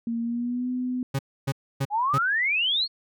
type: tone with pitch glide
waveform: sine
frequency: 231.8 to 251.3 Hz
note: A#3 to B3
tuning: -10 to +30 cents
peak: -25 dBFS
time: 0.07-1.03 s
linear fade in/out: 2 ms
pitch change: +140 cents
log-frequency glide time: 0.21-0.69 s
type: tone bursts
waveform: 40% pulse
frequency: 136.4 Hz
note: C#3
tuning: 28 cents flat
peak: -22 dBFS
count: 4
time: 1.14-2.184 s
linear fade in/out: 10 ms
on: 51 ms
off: 280 ms
type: exponential sweep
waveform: sine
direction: up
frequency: 801 to 4435 Hz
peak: -21 dBFS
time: 1.9-2.88 s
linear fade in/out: 50 ms
effects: none